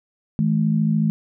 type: tone pair together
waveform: sine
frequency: 160.77 / 214.6 Hz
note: E3 / A3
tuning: -43 / -43 cents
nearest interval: perfect fourth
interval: 500 cents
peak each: -19 dBFS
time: 0.39-1.1 s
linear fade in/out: 0 ms
effects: none